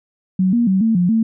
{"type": "tone with pitch steps", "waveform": "sine", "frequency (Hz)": [186.7, 236.8, 190.1, 224.5, 177.4, 224.3], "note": ["F#3", "A#3", "F#3", "A3", "F3", "A3"], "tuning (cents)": [16, 27, 47, 35, 27, 34], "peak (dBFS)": -12, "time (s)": [0.39, 1.23], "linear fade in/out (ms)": 5, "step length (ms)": 140, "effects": []}